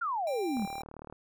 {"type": "exponential sweep", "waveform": "sine", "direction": "down", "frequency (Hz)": [1450, 186.5], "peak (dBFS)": -29, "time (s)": [0.01, 0.66], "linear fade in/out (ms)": 10}
{"type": "tone", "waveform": "square", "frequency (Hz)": 790, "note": "G5", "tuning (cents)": 13, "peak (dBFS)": -38, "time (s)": [0.27, 0.82], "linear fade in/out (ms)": 2}
{"type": "click train", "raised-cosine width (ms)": 1, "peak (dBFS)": -30, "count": 22, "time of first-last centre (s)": [0.57, 1.126], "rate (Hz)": 37.8}
{"effects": []}